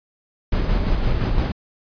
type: noise with tremolo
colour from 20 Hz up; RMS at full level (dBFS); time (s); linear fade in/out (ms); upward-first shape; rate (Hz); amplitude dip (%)
brown; -18; 0.52-1.52; 5; square; 5.8; 30
effects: resampled to 11025 Hz